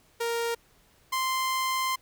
sawtooth tone pair in turn, 466.2 / 1043.6 Hz, A#4 / C6, 0 / -5 cents, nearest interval octave + major second, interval 1395 cents, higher second, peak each -23 / -22 dBFS, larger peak second, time 0.2-0.55 / 1.12-1.96 s, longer second, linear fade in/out 10 ms, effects pink hiss -62 dBFS RMS until 2.01 s

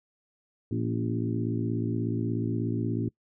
harmonic tone with a mistuned harmonic, 56.6 Hz, A1, 50 cents sharp, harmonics 2 / 3 / 4 / 5 / 6 / 7, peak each -30 / -36 / -33 / -33 / -35 / -40 dBFS, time 0.71-3.09 s, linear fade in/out 5 ms, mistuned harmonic 4, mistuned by +60 cents, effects noise-tail reverb RT60 0.1 s tail -24 dB re dry

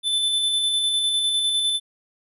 square tone with tremolo, 3520 Hz, A7, in tune, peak -19 dBFS, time 0.03-1.8 s, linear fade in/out 50 ms, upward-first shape square, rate 9.9 Hz, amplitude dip 25%, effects resampled to 32000 Hz

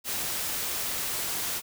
white noise, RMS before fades -31 dBFS, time 0.04-1.62 s, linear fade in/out 50 ms, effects none

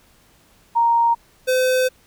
sine / square tone pair in turn, 932.3 / 511.6 Hz, A#5 / C5, 0 / -39 cents, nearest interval minor seventh, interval 1039 cents, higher first, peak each -13 / -16 dBFS, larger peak first, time 0.75-1.15 / 1.47-1.89 s, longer second, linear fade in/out 20 ms, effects pink hiss -55 dBFS RMS until 2.06 s

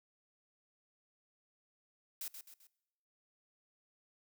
blue noise with echo, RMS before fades -42 dBFS, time 2.21-2.28 s, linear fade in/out 2 ms, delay 130 ms, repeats 3, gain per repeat -7 dB, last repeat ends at 2.67 s, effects noise-tail reverb RT60 1.0 s tail -23 dB re dry

